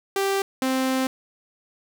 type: tone pair in turn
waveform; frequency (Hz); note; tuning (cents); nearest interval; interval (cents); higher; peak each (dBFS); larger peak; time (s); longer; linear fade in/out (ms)
sawtooth; 392 / 261.6; G4 / C4; 0 / 0; perfect fifth; 700; first; -17; neither; 0.16-0.42 / 0.62-1.07; second; 2
effects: none